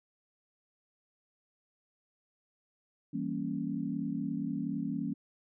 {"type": "chord", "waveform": "sine", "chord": "E diminished seventh", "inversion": "none", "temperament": "equal", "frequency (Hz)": [164.81, 196, 233.1, 277.2], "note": ["E3", "G3", "Bb3", "Db4"], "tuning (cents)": [0, 0, 0, 0], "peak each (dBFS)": [-39, -38, -37, -36], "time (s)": [3.13, 5.14], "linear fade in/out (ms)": 10, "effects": []}